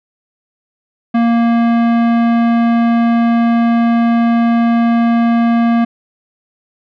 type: tone with tanh clipping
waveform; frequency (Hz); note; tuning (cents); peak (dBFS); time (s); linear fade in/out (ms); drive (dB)
sine; 233.1; A#3; 0; -11; 1.14-5.85; 10; 17
effects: none